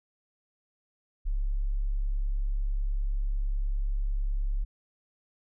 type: tone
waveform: sine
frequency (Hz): 34.65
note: C#1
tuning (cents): 0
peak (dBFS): -25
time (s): 1.25-4.65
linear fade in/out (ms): 20
effects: none